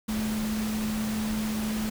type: tone in noise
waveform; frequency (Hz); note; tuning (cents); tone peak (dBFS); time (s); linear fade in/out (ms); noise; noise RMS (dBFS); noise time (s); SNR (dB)
sine; 216.2; A3; -30; -27; 0.08-1.9; 10; pink; -36; 0.08-1.9; +6
effects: none